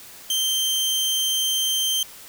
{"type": "tone", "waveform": "sawtooth", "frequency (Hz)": 3136, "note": "G7", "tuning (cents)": 0, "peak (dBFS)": -17, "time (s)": [0.3, 2.03], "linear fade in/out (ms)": 2, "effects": ["white hiss -43 dBFS RMS until 2.28 s"]}